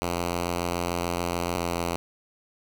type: tone pair in turn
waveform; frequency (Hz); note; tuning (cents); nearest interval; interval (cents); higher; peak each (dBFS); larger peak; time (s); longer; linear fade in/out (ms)
5% pulse; 86.9 / 86.05; F2 / F2; -8 / -25; unison; 17; first; -15; neither; 0.02-1.56 / 1.56-1.96; first; 0
effects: none